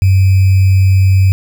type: tone with sample-and-hold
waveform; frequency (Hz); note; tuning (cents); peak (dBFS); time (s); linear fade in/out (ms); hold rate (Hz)
sine; 95.2; F#2; +50; -5; 0.02-1.32; 0; 2450
effects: none